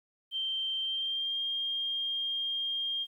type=tone with pitch glide; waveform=sine; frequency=3136 to 3213 Hz; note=G7 to G7; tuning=0 to +42 cents; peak=-30 dBFS; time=0.31-3.07 s; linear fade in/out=50 ms; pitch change=+42 cents; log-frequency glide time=0.81-1.4 s; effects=11-bit